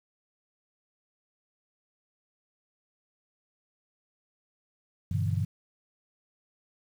sine chord, E minor seventh, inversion first, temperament equal with one note detuned, 98 / 120.37 / 146.83 / 164.81 Hz, G2 / B2 / D3 / E3, 0 / -44 / 0 / 0 cents, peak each -28 / -32 / -33 / -34 dBFS, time 5.11-5.45 s, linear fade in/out 5 ms, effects 9-bit

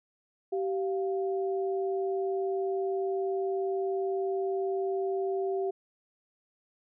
sine tone pair together, 386.6 / 698.5 Hz, G4 / F5, -24 / 0 cents, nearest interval minor seventh, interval 1024 cents, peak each -28 / -36 dBFS, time 0.52-5.71 s, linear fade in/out 10 ms, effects none

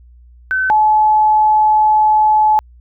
sine tone pair in turn, 1524 / 857.5 Hz, G6 / A5, -49 / -45 cents, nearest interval minor seventh, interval 996 cents, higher first, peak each -13 / -8 dBFS, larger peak second, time 0.51-0.7 / 0.7-2.59 s, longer second, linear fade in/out 0 ms, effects added 60 Hz sine -40 dBFS peak until 2.8 s

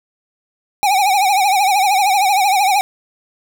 square tone with vibrato, 788 Hz, G5, 9 cents sharp, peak -12 dBFS, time 0.83-2.81 s, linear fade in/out 0 ms, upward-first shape triangle, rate 13 Hz, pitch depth 130 cents each way, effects none

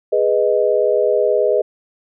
sine chord, G# minor, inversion none, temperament equal, 415.3 / 493.9 / 622.3 Hz, G#4 / B4 / D#5, 0 / 0 / 0 cents, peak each -17 dBFS, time 0.12-1.62 s, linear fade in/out 10 ms, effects none

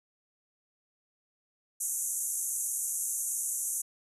white band-pass noise, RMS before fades -33 dBFS, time 1.8-3.82 s, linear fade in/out 10 ms, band 6200 to 12000 Hz, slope 96 dB/octave, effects none

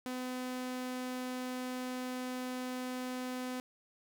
sawtooth tone, 253.1 Hz, B3, 43 cents sharp, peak -33 dBFS, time 0.06-3.6 s, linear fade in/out 0 ms, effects none

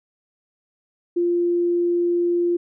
sine tone, 347.6 Hz, F4, 8 cents flat, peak -17 dBFS, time 1.16-2.57 s, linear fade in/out 10 ms, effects none

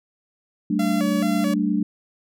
sine chord, G suspended second, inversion none, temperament equal with one note detuned, 191.41 / 220 / 293.7 Hz, G3 / A3 / D4, -41 / 0 / 0 cents, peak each -23 dBFS, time 0.7-1.83 s, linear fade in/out 5 ms
sawtooth tone with vibrato, 622.3 Hz, D#5, in tune, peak -23 dBFS, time 0.79-1.54 s, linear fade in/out 5 ms, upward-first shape square, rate 2.3 Hz, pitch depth 160 cents each way
effects none

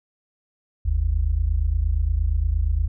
sine tone pair together, 48.63 / 77.2 Hz, G1 / D#2, -13 / -13 cents, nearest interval minor sixth, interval 800 cents, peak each -21 / -21 dBFS, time 0.85-2.88 s, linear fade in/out 10 ms, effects none

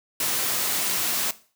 white high-pass noise, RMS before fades -25 dBFS, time 0.2-1.31 s, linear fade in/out 2 ms, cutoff 120 Hz, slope 12 dB/octave, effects noise-tail reverb RT60 0.4 s tail -17 dB re dry

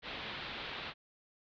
white low-pass noise, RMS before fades -43 dBFS, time 0.02-0.94 s, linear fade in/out 50 ms, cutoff 4000 Hz, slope 48 dB/octave, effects none

